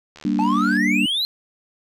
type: click train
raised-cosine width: 0.2 ms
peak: -24 dBFS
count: 47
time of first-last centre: 0.16-0.768 s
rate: 75.7 Hz
type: chord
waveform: sine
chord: G minor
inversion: none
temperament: just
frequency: 196 / 235.2 / 294 Hz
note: G3 / Bb3 / D4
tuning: 0 / +16 / +2 cents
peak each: -22 dBFS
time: 0.25-1.06 s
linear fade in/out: 2 ms
type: exponential sweep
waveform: triangle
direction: up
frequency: 841 to 4168 Hz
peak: -18 dBFS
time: 0.39-1.25 s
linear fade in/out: 0 ms
effects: none